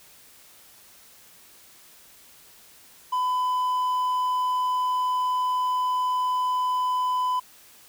triangle tone, 1004 Hz, B5, 28 cents sharp, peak -20 dBFS, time 3.12-7.4 s, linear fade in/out 10 ms, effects white hiss -52 dBFS RMS until 7.88 s

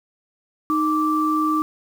sine tone pair together, 309.8 / 1169.6 Hz, D#4 / D6, -7 / -7 cents, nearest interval octave + major seventh, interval 2300 cents, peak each -20 dBFS, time 0.7-1.62 s, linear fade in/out 0 ms, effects 7-bit

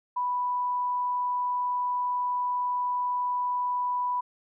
sine tone, 987.8 Hz, B5, in tune, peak -25 dBFS, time 0.16-4.21 s, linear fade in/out 10 ms, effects none

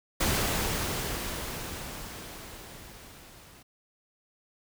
pink noise with level ramp, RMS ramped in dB -26 to -53 dBFS, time 0.2-3.63 s, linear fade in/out 10 ms, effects none

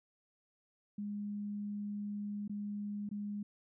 sine tone with dropouts, 205.7 Hz, G#3, 16 cents flat, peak -37 dBFS, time 0.98-3.43 s, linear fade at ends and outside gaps 5 ms, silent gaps 2.479-2.495 / 3.091-3.112 s, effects none

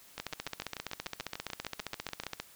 two click trains, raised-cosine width 0.2 ms, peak -18 / -21 dBFS, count 34 / 15, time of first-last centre 0.2-2.4 / 0.18-2.236 s, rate 15 / 6.81 Hz, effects white hiss -57 dBFS RMS until 2.55 s

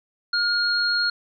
sine tone pair together, 1426 / 4273 Hz, F6 / C8, +36 / +36 cents, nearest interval octave + perfect fifth, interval 1900 cents, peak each -22 dBFS, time 0.33-1.1 s, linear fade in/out 5 ms, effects none

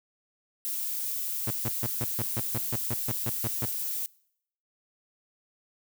violet noise, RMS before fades -32 dBFS, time 0.65-4.06 s, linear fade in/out 0 ms
sawtooth tone bursts, 116.6 Hz, A#2, 1 cent sharp, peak -25 dBFS, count 13, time 1.47-3.657 s, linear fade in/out 5 ms, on 39 ms, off 140 ms
effects noise-tail reverb RT60 0.7 s tail -24 dB re dry

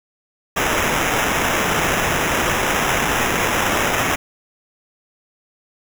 white noise with sample-and-hold, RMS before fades -19 dBFS, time 0.56-4.16 s, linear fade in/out 10 ms, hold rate 4410 Hz, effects none

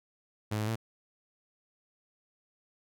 sawtooth tone with pitch steps, 106.5 / 107.3 / 112.3 Hz, G#2 / A2 / A2, +44 / -43 / +36 cents, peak -26 dBFS, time 0.51-0.759 s, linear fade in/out 10 ms, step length 83 ms, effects none

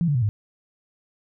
sine tone with pitch steps, 170.3 / 144.87 / 123.23 / 104.83 Hz, F3 / D3 / B2 / G#2, -43 / -23 / -3 / +17 cents, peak -18 dBFS, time 0.01-0.29 s, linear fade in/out 0 ms, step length 70 ms, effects none

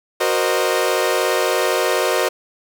sawtooth chord, C half-diminished seventh, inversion second, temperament equal with one note detuned, 370 / 466.2 / 523.3 / 615.5 Hz, Gb4 / Bb4 / C5 / Eb5, 0 / 0 / 0 / -19 cents, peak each -18 dBFS, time 0.2-2.29 s, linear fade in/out 10 ms, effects none

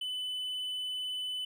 triangle tone, 3006 Hz, F#7, 27 cents sharp, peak -32 dBFS, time 0.01-1.45 s, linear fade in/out 5 ms, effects none

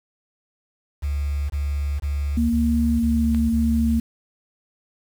sine tone bursts, 71.7 Hz, D2, 41 cents flat, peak -21 dBFS, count 6, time 1.02-4 s, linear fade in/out 20 ms, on 480 ms, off 20 ms
sine tone with pitch glide, 233.1 to 228.7 Hz, A#3 to A#3, 0 to -33 cents, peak -18 dBFS, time 2.37-4 s, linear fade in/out 5 ms, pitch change -33 cents, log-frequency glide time 2.91-3.28 s
click, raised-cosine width 0.3 ms, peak -21 dBFS, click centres 3.347 s
effects 7-bit

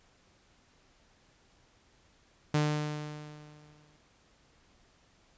sawtooth tone with exponential decay, 150.2 Hz, D3, 39 cents sharp, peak -20 dBFS, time 2.54-3.97 s, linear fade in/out 5 ms, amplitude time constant 310 ms, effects pink hiss -65 dBFS RMS until 5.37 s + resampled to 16000 Hz

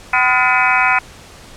harmonic tone with a mistuned harmonic, 252.9 Hz, B3, 41 cents sharp, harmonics 3 / 4 / 5 / 6 / 7 / 8 / 9 / 10, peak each -19 / -18 / -23 / -17 / -23 / -21 / -19 / -18 dBFS, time 0.13-0.99 s, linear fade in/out 5 ms, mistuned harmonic 6, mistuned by -99 cents, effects pink hiss -39 dBFS RMS until 1.56 s + low-pass 9000 Hz 12 dB/octave

